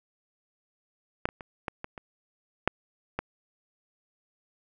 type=clicks; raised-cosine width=0.5 ms; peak=-9 / -21 / -25 / -16 / -20 / -25 / -6 / -14 dBFS; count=8; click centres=1.255 / 1.289 / 1.408 / 1.682 / 1.844 / 1.978 / 2.676 / 3.19 s; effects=none